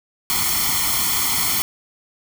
white noise with comb filter, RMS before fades -20 dBFS, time 0.3-1.62 s, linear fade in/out 0 ms, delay 0.92 ms, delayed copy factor +0.9, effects none

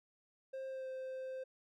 triangle tone with pitch glide, 530 to 521.8 Hz, C5 to C5, +22 to -5 cents, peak -39 dBFS, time 0.53-1.44 s, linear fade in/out 10 ms, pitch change -27 cents, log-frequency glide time 0.68-0.88 s, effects none

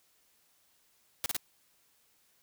white noise bursts, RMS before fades -32 dBFS, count 3, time 1.24-1.366 s, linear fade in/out 0 ms, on 20 ms, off 33 ms, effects white hiss -69 dBFS RMS until 2.42 s

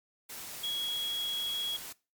sine tone in noise, 3322 Hz, G#7, in tune, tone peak -31 dBFS, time 0.63-1.77 s, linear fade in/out 10 ms, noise white, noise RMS -43 dBFS, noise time 0.29-1.93 s, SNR +9 dB, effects noise-tail reverb RT60 0.3 s tail -21 dB re dry + MP3 96 kbps

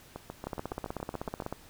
two click trains, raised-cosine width 1 ms, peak -24 / -20 dBFS, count 10 / 18, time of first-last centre 0.16-1.422 / 0.47-1.526 s, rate 7.13 / 16.1 Hz, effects pink hiss -55 dBFS RMS until 1.69 s

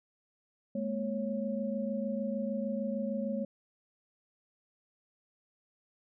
sine tone cluster, 210.8 / 237.4 / 551 Hz, G#3 / A#3 / C#5, +26 / +32 / -11 cents, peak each -34 / -37 / -36 dBFS, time 0.75-3.45 s, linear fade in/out 5 ms, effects none

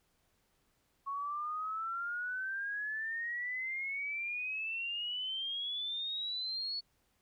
sine exponential sweep, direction up, 1100 to 4435 Hz, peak -35 dBFS, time 1.06-6.81 s, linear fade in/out 20 ms, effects pink hiss -75 dBFS RMS until 7.21 s

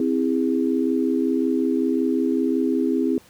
sine chord, C augmented, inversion none, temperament just, 261.6 / 327 / 408.8 Hz, C4 / E4 / G#4, 0 / -14 / -27 cents, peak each -21 / -23 / -25 dBFS, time 0-3.18 s, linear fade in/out 2 ms, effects pink hiss -52 dBFS RMS until 3.29 s + high-pass 80 Hz 12 dB/octave

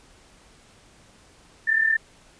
sine tone pair together, 1753.1 / 1791 Hz, A6 / A6, -7 / +30 cents, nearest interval unison, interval 37 cents, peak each -24 / -19 dBFS, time 1.67-1.97 s, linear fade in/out 10 ms, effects pink hiss -54 dBFS RMS until 2.39 s + resampled to 22050 Hz

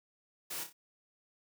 white noise with echo, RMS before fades -40 dBFS, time 0.5-0.64 s, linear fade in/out 10 ms, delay 30 ms, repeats 3, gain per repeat -7 dB, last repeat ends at 0.73 s, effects high-pass 150 Hz 12 dB/octave

